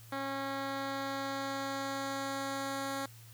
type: tone with low-pass filter sweep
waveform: 10% pulse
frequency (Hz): 273.2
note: C#4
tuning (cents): -25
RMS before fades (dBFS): -37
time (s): 0.12-3.06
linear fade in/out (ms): 5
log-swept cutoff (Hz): 3200 to 12000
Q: 0.85
effects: added 114 Hz sine -52 dBFS peak until 3.33 s + white hiss -58 dBFS RMS until 3.33 s